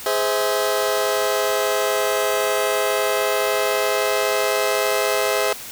sawtooth chord, Ab augmented, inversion none, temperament just, 415.3 / 519.1 / 648.9 Hz, Ab4 / C5 / E5, 0 / -14 / -27 cents, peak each -19 dBFS, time 0.06-5.53 s, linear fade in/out 2 ms, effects white hiss -35 dBFS RMS until 5.71 s

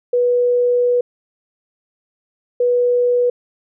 sine tone pair in turn, 488.9 / 488.9 Hz, B4 / B4, -18 / -18 cents, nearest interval unison, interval 0 cents, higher neither, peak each -12 dBFS, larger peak neither, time 0.13-1.01 / 2.6-3.3 s, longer first, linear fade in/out 5 ms, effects none

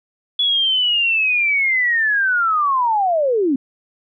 sine linear sweep, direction down, 3412 to 250 Hz, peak -14 dBFS, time 0.39-3.56 s, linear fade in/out 5 ms, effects none

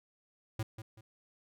square tone with echo, 110 Hz, A2, in tune, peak -33 dBFS, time 0.59-0.63 s, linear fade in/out 5 ms, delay 190 ms, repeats 2, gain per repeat -10 dB, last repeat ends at 1.01 s, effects none

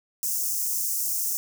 white high-pass noise, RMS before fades -27 dBFS, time 0.23-1.37 s, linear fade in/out 0 ms, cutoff 5600 Hz, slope 48 dB/octave, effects none

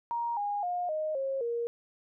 sine tone with pitch steps, 940 / 818.3 / 712.4 / 620.2 / 539.9 / 470 Hz, A#5 / G#5 / F5 / D#5 / C#5 / A#4, +14 / -26 / +34 / -6 / -46 / +14 cents, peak -29 dBFS, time 0.11-1.67 s, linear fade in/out 0 ms, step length 260 ms, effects none

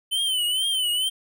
square tone with vibrato, 3047 Hz, G7, 50 cents flat, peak -22 dBFS, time 0.11-1.1 s, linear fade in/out 20 ms, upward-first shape triangle, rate 2.2 Hz, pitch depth 110 cents each way, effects none

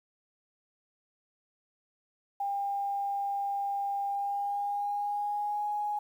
sine tone with pitch glide, 800 to 832 Hz, G5 to G#5, +35 to +3 cents, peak -29 dBFS, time 2.4-5.99 s, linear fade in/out 5 ms, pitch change +68 cents, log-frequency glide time 4.08-5.64 s, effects 10-bit

